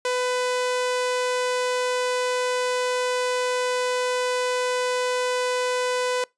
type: tone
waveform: sawtooth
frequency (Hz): 499.9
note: B4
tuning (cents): +21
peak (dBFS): -18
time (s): 0.05-6.24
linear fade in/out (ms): 2
effects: noise-tail reverb RT60 0.2 s tail -25 dB re dry + resampled to 22050 Hz